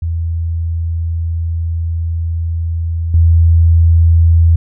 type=tone with level steps; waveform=sine; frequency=83 Hz; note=E2; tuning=12 cents sharp; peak=-14 / -5 dBFS; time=0.02-4.56 s; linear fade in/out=5 ms; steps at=3.14 s; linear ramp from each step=2 ms; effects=none